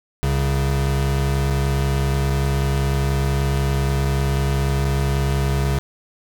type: tone pair together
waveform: square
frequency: 67.13 / 137.4 Hz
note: C2 / C#3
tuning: +45 / -15 cents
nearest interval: octave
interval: 1240 cents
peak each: -21 dBFS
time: 0.23-5.79 s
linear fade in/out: 0 ms
effects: none